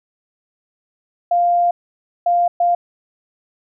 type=tone bursts at uneven times; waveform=sine; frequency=698.5 Hz; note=F5; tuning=in tune; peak=-12 dBFS; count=3; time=1.31-1.71 / 2.26-2.48 / 2.6-2.75 s; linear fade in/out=5 ms; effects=none